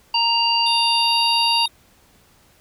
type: harmonic tone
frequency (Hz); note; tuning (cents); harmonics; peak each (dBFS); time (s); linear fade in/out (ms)
932.3; A#5; 0; 1 / 3 / 5; -20 / -20 / -20; 0.14-1.66; 5
type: tone with pitch glide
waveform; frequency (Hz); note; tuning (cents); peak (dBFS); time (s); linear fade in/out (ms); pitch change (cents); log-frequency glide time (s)
square; 3657 to 3725; A#7 to A#7; -34 to -2; -26; 0.66-1.68; 5; +32; 0.98-1.15
effects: pink hiss -55 dBFS RMS until 2.6 s